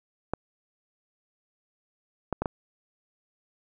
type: clicks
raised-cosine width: 1 ms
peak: -13 dBFS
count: 4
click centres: 0.336 / 2.327 / 2.42 / 2.458 s
effects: none